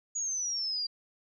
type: exponential sweep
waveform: sine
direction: down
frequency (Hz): 6810 to 4721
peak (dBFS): -30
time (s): 0.15-0.87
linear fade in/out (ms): 10
effects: none

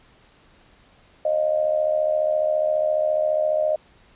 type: tone with amplitude modulation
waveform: sine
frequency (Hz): 617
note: D#5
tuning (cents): -15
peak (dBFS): -15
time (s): 1.25-3.76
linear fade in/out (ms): 5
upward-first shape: sine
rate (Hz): 74.6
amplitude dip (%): 70
effects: pink hiss -55 dBFS RMS until 4.15 s + resampled to 8000 Hz

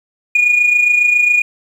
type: tone with amplitude modulation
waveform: sine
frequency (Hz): 2444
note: D#7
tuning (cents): -32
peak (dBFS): -5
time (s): 0.35-1.42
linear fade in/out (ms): 5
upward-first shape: sine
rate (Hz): 27.3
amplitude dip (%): 60
effects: tanh soft clip ceiling -5 dBFS + 7-bit

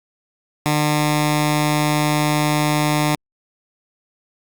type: tone with notch filter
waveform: 10% pulse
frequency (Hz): 150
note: D3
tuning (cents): +37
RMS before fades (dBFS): -18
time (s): 0.66-3.15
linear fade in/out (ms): 0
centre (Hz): 490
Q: 1.5
effects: Opus 48 kbps

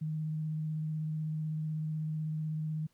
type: tone with vibrato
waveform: sine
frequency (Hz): 155.56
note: D#3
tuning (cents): 0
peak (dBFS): -32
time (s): 0.01-2.87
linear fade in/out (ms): 10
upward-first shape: square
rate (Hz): 16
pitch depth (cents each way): 11
effects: pink hiss -73 dBFS RMS until 2.93 s

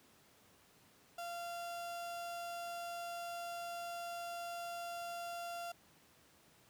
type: tone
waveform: 35% pulse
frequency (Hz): 690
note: F5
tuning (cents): -21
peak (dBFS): -40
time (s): 1.18-5.72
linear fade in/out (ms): 5
effects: pink hiss -66 dBFS RMS until 6.69 s + high-pass 100 Hz 12 dB/octave

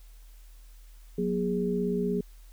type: tone cluster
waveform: sine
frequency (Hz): 182.7 / 239.3 / 412.6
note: F#3 / A#3 / G#4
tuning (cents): -22 / +46 / -11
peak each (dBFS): -29 / -32 / -29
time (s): 1.18-2.21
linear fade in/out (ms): 5
effects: added 40 Hz sine -47 dBFS peak until 2.52 s + white hiss -62 dBFS RMS until 2.52 s

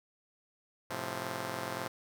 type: chord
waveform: 5% pulse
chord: F major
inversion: first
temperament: just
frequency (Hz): 109.13 / 130.96 / 174.61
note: A2 / C3 / F3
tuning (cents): -14 / +2 / 0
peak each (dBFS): -30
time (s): 0.9-1.88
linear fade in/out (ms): 5
effects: none

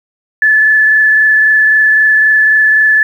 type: tone with frequency modulation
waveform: sine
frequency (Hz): 1734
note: A6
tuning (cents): -26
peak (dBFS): -5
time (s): 0.42-3.03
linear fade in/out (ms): 2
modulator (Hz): 23.8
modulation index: 0.9
effects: 7-bit

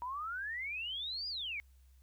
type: exponential two-way sweep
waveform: sine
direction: up then down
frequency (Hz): 949 to 4978 to 2158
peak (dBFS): -37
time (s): 0.02-1.6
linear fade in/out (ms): 0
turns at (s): 1.28
effects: added 65 Hz sine -59 dBFS peak until 2.02 s + white hiss -75 dBFS RMS until 2.02 s

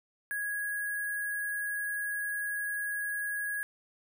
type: tone with sample-and-hold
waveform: sine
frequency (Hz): 1661.2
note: G#6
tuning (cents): 0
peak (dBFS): -31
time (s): 0.31-3.63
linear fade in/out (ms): 0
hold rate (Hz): 11025
effects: none

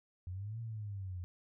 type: exponential two-way sweep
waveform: sine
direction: up then down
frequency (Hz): 87.31 to 116.54 to 87.31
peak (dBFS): -39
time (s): 0.27-1.24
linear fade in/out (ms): 0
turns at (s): 0.6
effects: none

